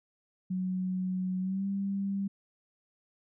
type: tone with pitch glide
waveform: sine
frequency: 185 to 197.14 Hz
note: F#3 to G3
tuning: 0 to +10 cents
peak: -29 dBFS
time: 0.5-2.28 s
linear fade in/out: 10 ms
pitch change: +110 cents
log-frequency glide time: 1.4-1.66 s
effects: none